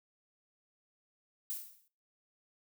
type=noise with exponential decay; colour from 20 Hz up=violet; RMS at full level=-35 dBFS; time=1.5-1.88 s; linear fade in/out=0 ms; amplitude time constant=81 ms; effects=noise-tail reverb RT60 0.4 s tail -21 dB re dry